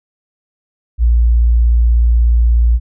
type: tone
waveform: sine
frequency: 58.27 Hz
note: A#1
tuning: in tune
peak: -7 dBFS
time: 0.98-2.8 s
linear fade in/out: 50 ms
effects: none